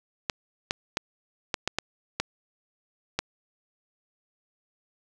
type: clicks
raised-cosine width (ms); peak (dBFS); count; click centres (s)
0.2; -8; 8; 0.298 / 0.709 / 0.971 / 1.542 / 1.676 / 1.786 / 2.2 / 3.19
effects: none